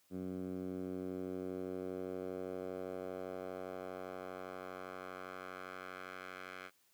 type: tone with band-pass filter sweep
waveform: 10% pulse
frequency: 92.5 Hz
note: F#2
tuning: in tune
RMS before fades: -44 dBFS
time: 0.1-6.71 s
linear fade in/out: 50 ms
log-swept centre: 230 to 1800 Hz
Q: 1.4
effects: white hiss -72 dBFS RMS until 6.93 s + high-pass 60 Hz 12 dB/octave